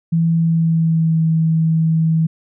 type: tone with pitch glide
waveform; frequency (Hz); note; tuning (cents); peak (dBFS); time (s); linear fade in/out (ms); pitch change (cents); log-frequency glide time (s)
sine; 165.4 to 161.34; E3 to E3; +6 to -37; -12; 0.12-2.27; 10; -43; 0.33-1.21
effects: none